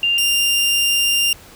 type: tone pair in turn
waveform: sine / sawtooth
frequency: 2794 / 2794 Hz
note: F7 / F7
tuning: 0 / 0 cents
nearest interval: unison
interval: 0 cents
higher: neither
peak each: -14 / -11 dBFS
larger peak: second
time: 0.03-0.18 / 0.18-1.33 s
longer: second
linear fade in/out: 2 ms
effects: pink hiss -43 dBFS RMS until 1.55 s